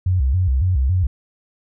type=tone with vibrato; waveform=sine; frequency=77.5 Hz; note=D#2; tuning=6 cents flat; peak=-14 dBFS; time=0.06-1.07 s; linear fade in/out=5 ms; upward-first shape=square; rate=3.6 Hz; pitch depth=290 cents each way; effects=none